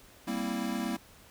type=chord; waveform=square; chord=C dominant seventh; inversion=second; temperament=equal; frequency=196 / 233.1 / 261.6 / 329.6 Hz; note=G3 / Bb3 / C4 / E4; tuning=0 / 0 / 0 / 0 cents; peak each=-38 / -35 / -38 / -39 dBFS; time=0.27-0.97 s; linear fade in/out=10 ms; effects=pink hiss -56 dBFS RMS until 1.3 s